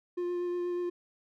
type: tone with vibrato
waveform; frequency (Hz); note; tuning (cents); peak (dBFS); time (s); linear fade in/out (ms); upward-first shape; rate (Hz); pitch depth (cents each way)
triangle; 352.9; F4; +18; -28; 0.17-0.9; 10; triangle; 8.3; 14
effects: none